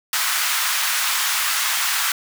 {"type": "high-pass noise", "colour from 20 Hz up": "pink", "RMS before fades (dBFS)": -21, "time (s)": [0.13, 2.12], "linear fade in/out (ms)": 2, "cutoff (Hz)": 1100, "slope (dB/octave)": 24, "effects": []}